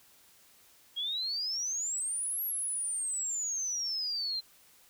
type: exponential two-way sweep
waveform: sine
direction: up then down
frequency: 3245 to 11710 to 4091 Hz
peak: -31 dBFS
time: 0.96-4.41 s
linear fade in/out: 20 ms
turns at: 2.43 s
effects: white hiss -61 dBFS RMS until 4.89 s